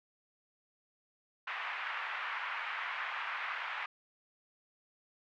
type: band-pass noise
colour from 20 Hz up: pink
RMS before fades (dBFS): -39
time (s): 1.47-3.86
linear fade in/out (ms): 5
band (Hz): 1000 to 2500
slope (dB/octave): 24
effects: none